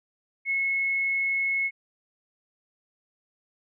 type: tone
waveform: sine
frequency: 2184 Hz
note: C#7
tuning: 26 cents flat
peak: -23 dBFS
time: 0.45-1.71 s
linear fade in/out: 50 ms
effects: none